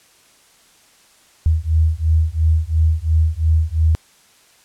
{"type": "beating tone pair", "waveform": "sine", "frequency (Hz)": [78.4, 81.3], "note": ["D#2", "E2"], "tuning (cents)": [14, -23], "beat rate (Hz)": 2.9, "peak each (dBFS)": -16, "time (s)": [1.46, 3.95], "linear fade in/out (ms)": 0, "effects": ["white hiss -52 dBFS RMS until 4.64 s", "low-pass 10000 Hz 12 dB/octave"]}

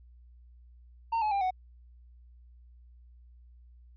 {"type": "tone with pitch steps", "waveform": "triangle", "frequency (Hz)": [914, 852.8, 795.7, 742.4], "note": ["A#5", "G#5", "G5", "F#5"], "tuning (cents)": [-34, 46, 26, 6], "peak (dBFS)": -24, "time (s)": [1.12, 1.508], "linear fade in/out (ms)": 10, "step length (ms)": 97, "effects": ["added 60 Hz sine -52 dBFS peak until 3.96 s", "resampled to 11025 Hz"]}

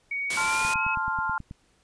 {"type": "tone with pitch glide", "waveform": "sine", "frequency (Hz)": [2242, 2561], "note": ["C#7", "D#7"], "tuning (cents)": [19, 49], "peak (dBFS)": -27, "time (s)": [0.11, 0.95], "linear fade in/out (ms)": 5, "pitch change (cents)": 230, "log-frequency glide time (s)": [0.33, 0.82]}
{"type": "noise", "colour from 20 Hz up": "white", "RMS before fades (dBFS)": -30, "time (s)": [0.3, 0.74], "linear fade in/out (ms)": 5}
{"type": "chord", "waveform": "sine", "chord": "F major", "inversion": "first", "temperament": "equal", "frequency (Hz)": [880, 1046.5, 1396.9], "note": ["A5", "C6", "F6"], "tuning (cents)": [0, 0, 0], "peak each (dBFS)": [-30, -31, -28], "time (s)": [0.37, 1.38], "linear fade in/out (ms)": 2}
{"type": "click train", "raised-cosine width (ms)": 5, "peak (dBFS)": -26, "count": 9, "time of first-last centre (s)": [0.65, 1.511], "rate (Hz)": 9.29}
{"effects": ["pink hiss -65 dBFS RMS until 1.83 s", "resampled to 22050 Hz"]}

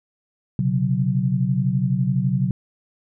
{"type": "chord", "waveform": "sine", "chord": "B suspended second", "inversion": "none", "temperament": "equal with one note detuned", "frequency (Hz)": [126.65, 138.59, 185], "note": ["B2", "C#3", "F#3"], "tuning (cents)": [44, 0, 0], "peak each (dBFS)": -22, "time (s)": [0.59, 2.51], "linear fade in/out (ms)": 2, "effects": []}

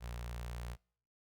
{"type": "tone with notch filter", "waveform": "sawtooth", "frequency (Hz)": 59.3, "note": "A#1", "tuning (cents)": 30, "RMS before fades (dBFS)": -43, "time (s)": [0, 0.77], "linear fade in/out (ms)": 50, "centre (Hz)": 290, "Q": 0.69, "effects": ["noise-tail reverb RT60 0.6 s tail -26 dB re dry", "Opus 48 kbps"]}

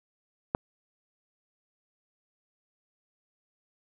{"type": "click", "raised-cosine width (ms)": 1, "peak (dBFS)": -11, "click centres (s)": 0.549, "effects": []}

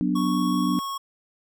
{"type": "chord", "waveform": "sine", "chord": "B minor", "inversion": "second", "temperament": "equal", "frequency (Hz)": [185, 246.9, 293.7], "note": ["F#3", "B3", "D4"], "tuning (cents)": [0, 0, 0], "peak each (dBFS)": -25, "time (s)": [0.01, 0.79], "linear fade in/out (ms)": 0}
{"type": "tone with pitch glide", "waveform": "square", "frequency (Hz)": [1108.7, 1099.1], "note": ["C#6", "C#6"], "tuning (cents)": [0, -15], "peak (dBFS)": -29, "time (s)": [0.15, 0.98], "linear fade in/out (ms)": 10, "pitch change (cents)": -15, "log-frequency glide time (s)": [0.66, 0.87]}
{"effects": []}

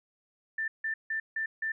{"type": "tone bursts", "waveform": "sine", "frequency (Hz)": 1778, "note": "A6", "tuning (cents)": 18, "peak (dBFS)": -29, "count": 5, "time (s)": [0.58, 1.72], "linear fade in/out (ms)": 5, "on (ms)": 100, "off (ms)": 160, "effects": []}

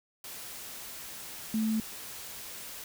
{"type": "tone in noise", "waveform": "sine", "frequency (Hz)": 220, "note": "A3", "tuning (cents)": 0, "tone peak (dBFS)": -26, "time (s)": [1.54, 1.8], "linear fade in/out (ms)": 2, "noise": "white", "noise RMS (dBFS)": -43, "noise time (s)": [0.24, 2.84], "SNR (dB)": 14, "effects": []}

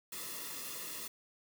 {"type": "noise with comb filter", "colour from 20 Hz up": "white", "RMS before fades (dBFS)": -43, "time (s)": [0.12, 1.08], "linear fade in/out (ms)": 5, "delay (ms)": 1.3, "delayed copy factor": -0.7, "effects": []}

